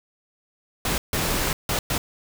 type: noise bursts at uneven times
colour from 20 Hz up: pink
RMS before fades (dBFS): -24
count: 4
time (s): 0.85-0.98 / 1.13-1.53 / 1.69-1.79 / 1.9-1.98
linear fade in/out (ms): 2
effects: none